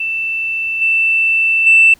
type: tone with level steps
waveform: sine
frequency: 2663 Hz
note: E7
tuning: 17 cents sharp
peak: -16 / -10 / -4 dBFS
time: 0-1.94 s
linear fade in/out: 5 ms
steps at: 0.81 / 1.66 s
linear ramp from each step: 10 ms
effects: tanh soft clip ceiling 0 dBFS + pink hiss -49 dBFS RMS until 1.99 s